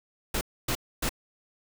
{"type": "noise bursts", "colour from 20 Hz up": "pink", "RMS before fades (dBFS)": -28, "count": 3, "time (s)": [0.34, 1.093], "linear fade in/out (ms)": 5, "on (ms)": 71, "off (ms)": 270, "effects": []}